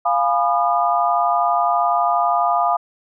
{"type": "chord", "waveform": "sine", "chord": "F half-diminished seventh", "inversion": "none", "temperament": "equal with one note detuned", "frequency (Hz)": [698.5, 830.6, 987.8, 1216.1], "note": ["F5", "Ab5", "Cb6", "Eb6"], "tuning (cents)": [0, 0, 0, -40], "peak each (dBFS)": [-18, -22, -23, -20], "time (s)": [0.05, 2.77], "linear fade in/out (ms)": 10, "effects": []}